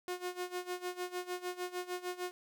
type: tone with tremolo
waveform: sawtooth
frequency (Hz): 360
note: F#4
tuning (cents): -47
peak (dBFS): -31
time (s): 0.08-2.31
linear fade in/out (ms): 0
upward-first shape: sine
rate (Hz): 6.6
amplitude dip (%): 85
effects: none